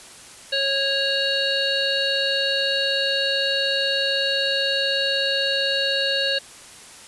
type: harmonic tone with a mistuned harmonic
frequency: 548 Hz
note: C#5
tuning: 20 cents flat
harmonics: 1 / 3 / 5 / 7 / 8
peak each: -26 / -26 / -26 / -26 / -26 dBFS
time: 0.52-6.39 s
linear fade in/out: 10 ms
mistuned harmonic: 5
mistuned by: +49 cents
effects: white hiss -43 dBFS RMS until 7.07 s + resampled to 24000 Hz